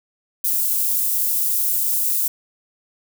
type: high-pass noise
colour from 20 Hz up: white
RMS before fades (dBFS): -20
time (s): 0.44-2.28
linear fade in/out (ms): 5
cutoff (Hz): 12000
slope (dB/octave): 12
effects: none